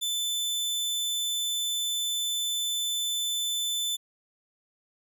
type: tone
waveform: sawtooth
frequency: 3520 Hz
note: A7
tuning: in tune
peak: -24 dBFS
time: 0.01-3.97 s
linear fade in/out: 20 ms
effects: none